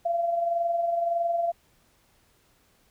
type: tone with amplitude modulation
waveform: sine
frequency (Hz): 683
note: F5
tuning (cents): -39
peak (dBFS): -21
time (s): 0.05-1.52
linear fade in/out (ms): 10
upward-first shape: sine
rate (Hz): 21.7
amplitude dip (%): 45
effects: pink hiss -64 dBFS RMS until 2.9 s